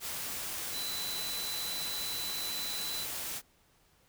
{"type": "tone in noise", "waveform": "sine", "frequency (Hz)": 3998, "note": "B7", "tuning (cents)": 20, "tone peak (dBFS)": -37, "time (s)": [0.71, 3.07], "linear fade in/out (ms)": 50, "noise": "white", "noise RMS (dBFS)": -38, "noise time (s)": [0, 3.42], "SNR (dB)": -2, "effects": ["pink hiss -67 dBFS RMS until 4.08 s"]}